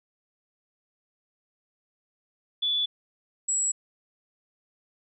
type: tone pair in turn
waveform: sine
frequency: 3452 / 7749 Hz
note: A7 / B8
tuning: -34 / -34 cents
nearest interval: octave + major second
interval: 1400 cents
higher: second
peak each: -23 dBFS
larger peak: neither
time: 2.62-2.86 / 3.48-3.72 s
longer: neither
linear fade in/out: 10 ms
effects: none